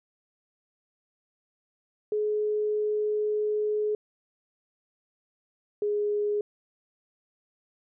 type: tone pair in turn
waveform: sine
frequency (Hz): 423 / 415.3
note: G#4 / G#4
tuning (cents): +32 / 0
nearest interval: unison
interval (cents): 32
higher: first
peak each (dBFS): -24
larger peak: neither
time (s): 2.12-3.95 / 5.82-6.41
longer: first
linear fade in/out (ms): 2
effects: none